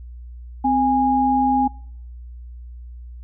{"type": "tone pair together", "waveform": "sine", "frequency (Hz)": [259, 823], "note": ["C4", "G#5"], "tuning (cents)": [-17, -16], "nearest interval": "octave + minor sixth", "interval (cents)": 2001, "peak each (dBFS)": [-19, -17], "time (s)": [0.64, 1.68], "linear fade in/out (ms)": 10, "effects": ["noise-tail reverb RT60 0.6 s tail -24 dB re dry", "added 60 Hz sine -34 dBFS peak until 3.23 s"]}